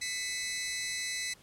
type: tone cluster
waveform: 15% pulse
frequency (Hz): 1998 / 2177 / 2574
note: B6 / C#7 / E7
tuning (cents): +20 / -32 / -42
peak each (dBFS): -28 / -36 / -36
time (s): 0.01-1.34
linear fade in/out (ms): 10
effects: pink hiss -59 dBFS RMS until 1.42 s + low-pass 12000 Hz 12 dB/octave